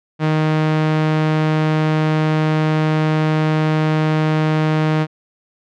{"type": "tone", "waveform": "sawtooth", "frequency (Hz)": 155.56, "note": "D#3", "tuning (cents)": 0, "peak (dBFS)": -10, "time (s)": [0.19, 5.07], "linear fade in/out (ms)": 50, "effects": ["low-pass 3000 Hz 12 dB/octave"]}